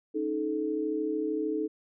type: tone cluster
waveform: sine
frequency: 278.1 / 311.3 / 433.1 Hz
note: C#4 / D#4 / A4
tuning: +6 / +1 / -27 cents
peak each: -39 / -30 / -31 dBFS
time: 0.14-1.68 s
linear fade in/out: 20 ms
effects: none